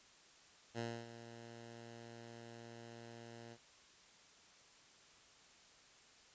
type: tone with ADSR envelope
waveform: 10% pulse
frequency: 116.54 Hz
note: A#2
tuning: in tune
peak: -31 dBFS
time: 0.74-3.58 s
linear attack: 47 ms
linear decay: 270 ms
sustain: -13 dB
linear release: 58 ms
effects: white hiss -64 dBFS RMS until 6.34 s + resampled to 16000 Hz